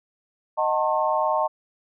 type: chord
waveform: sine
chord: D# diminished seventh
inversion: none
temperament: just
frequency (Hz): 622.3 / 746.7 / 896 / 1075.3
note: D#5 / F#5 / A5 / C6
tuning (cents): 0 / +16 / +31 / +47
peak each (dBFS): -24 / -28 / -24 / -26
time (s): 0.57-1.48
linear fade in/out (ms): 20
effects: none